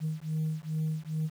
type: beating tone pair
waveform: sine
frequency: 155.56 / 157.96 Hz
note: D#3 / D#3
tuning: 0 / +26 cents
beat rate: 2.4 Hz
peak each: -31 dBFS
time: 0-1.3 s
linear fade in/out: 50 ms
effects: tanh soft clip ceiling -25 dBFS + 9-bit